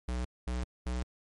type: tone bursts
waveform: square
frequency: 61.6 Hz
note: B1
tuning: 4 cents flat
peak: -32 dBFS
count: 3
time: 0.08-1.03 s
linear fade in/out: 5 ms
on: 170 ms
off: 220 ms
effects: MP3 48 kbps